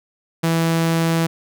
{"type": "tone", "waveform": "sawtooth", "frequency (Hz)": 164.81, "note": "E3", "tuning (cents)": 0, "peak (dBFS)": -12, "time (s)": [0.43, 1.27], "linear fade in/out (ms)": 10, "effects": []}